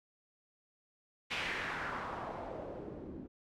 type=noise with low-pass filter sweep; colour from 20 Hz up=white; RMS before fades=-41 dBFS; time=1.3-3.28 s; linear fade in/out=20 ms; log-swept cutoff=2800 to 260 Hz; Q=1.9; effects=none